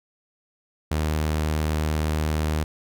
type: tone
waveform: sawtooth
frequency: 77.2 Hz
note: D#2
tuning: 13 cents flat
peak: -18 dBFS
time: 0.91-2.64 s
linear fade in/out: 5 ms
effects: none